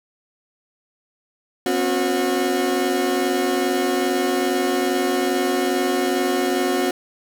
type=tone cluster; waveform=30% pulse; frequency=250.7 / 273.1 / 363.3 Hz; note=B3 / C#4 / F#4; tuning=+26 / -26 / -32 cents; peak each=-24 / -21 / -18 dBFS; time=1.66-6.91 s; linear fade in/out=2 ms; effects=none